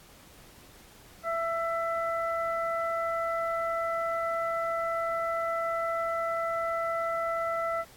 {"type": "harmonic tone", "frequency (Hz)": 666, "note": "E5", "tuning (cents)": 18, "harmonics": [1, 2, 3], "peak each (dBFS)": [-30, -31, -39], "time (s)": [1.23, 7.85], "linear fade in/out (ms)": 50, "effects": ["pink hiss -54 dBFS RMS until 7.96 s", "AAC 64 kbps"]}